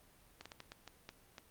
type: slowing click train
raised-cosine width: 0.2 ms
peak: -30 dBFS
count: 8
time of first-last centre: 0.41-1.382 s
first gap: 46 ms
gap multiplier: 1.36
effects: pink hiss -65 dBFS RMS until 1.5 s + Opus 32 kbps